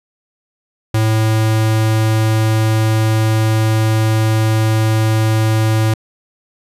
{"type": "tone", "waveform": "square", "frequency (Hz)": 110, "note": "A2", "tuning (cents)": 0, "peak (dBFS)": -12, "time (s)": [0.94, 5.94], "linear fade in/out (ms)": 5, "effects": ["resampled to 32000 Hz"]}